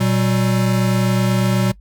square tone pair together, 120 / 190.63 Hz, B2 / G3, -49 / -48 cents, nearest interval minor sixth, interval 801 cents, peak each -18 dBFS, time 0-1.72 s, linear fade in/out 10 ms, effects noise-tail reverb RT60 0.1 s tail -20 dB re dry + added 50 Hz sine -41 dBFS peak until 1.8 s

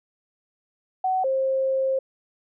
sine tone pair in turn, 750 / 531.3 Hz, F#5 / C5, +23 / +26 cents, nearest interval tritone, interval 597 cents, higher first, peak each -20 dBFS, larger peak neither, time 1.04-1.24 / 1.24-1.99 s, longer second, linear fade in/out 5 ms, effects none

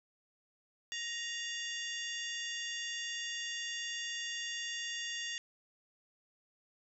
harmonic tone with a mistuned harmonic, 936 Hz, A#5, 7 cents sharp, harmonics 2 / 3 / 4 / 5 / 6 / 7 / 8, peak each -42 / -42 / -44 / -49 / -51 / -46 / -54 dBFS, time 0.92-5.38 s, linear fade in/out 0 ms, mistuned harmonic 4, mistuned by -130 cents, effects none

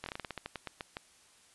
slowing click train, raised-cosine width 0.3 ms, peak -22 dBFS, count 14, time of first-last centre 0.04-0.969 s, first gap 22 ms, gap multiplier 1.18, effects white hiss -62 dBFS RMS until 1.54 s + resampled to 24000 Hz

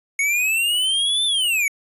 square linear two-way sweep, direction up then down, 2200 to 3572 to 2200 Hz, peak -18 dBFS, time 0.19-1.68 s, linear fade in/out 2 ms, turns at 1.25 s, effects resampled to 32000 Hz

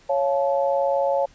sine chord, Db augmented, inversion none, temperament just, 554.4 / 693 / 866.2 Hz, Db5 / F5 / A5, 0 / -14 / -27 cents, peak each -20 / -26 / -26 dBFS, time 0.09-1.26 s, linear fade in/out 10 ms, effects pink hiss -54 dBFS RMS until 1.34 s + resampled to 16000 Hz

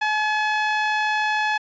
5% pulse tone with low-pass filter, 853 Hz, G#5, 46 cents sharp, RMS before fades -22 dBFS, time 0.01-1.58 s, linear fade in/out 10 ms, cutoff 1800 Hz, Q 0.94, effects resampled to 16000 Hz

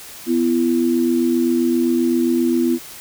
sine tone pair together, 249.4 / 337 Hz, B3 / E4, +17 / +38 cents, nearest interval perfect fourth, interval 521 cents, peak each -17 dBFS, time 0.26-2.79 s, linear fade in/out 50 ms, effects white hiss -37 dBFS RMS until 3 s

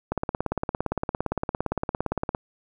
click train, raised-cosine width 1 ms, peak -11 dBFS, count 40, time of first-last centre 0.12-2.349 s, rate 17.5 Hz, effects none

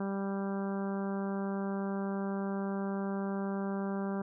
harmonic tone, 196.5 Hz, G3, 4 cents sharp, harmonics 1 / 2 / 3 / 4 / 5 / 6 / 7 / 8, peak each -33 / -39 / -43 / -45 / -47 / -49 / -50 / -51 dBFS, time 0-4.22 s, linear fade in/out 5 ms, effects none

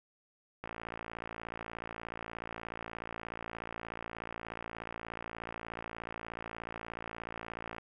click train, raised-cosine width 0.5 ms, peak -25 dBFS, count 406, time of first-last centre 0.64-7.783 s, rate 56.7 Hz, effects none

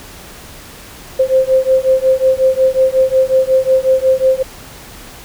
sine beating tone pair, 521 / 526.5 Hz, C5 / C5, -7 / +11 cents, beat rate 5.5 Hz, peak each -12 dBFS, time 1.19-4.43 s, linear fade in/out 10 ms, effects pink hiss -35 dBFS RMS until 5.24 s

